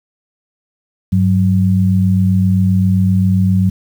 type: tone pair together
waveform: sine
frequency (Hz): 98.7 / 186.32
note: G2 / F#3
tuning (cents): +12 / +12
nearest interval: major seventh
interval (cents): 1100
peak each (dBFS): -12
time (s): 1.12-3.7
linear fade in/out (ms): 10
effects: 7-bit